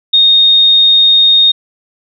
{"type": "tone", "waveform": "sine", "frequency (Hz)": 3700, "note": "A#7", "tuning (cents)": -14, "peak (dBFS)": -4, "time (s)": [0.13, 1.52], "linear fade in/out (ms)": 10, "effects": []}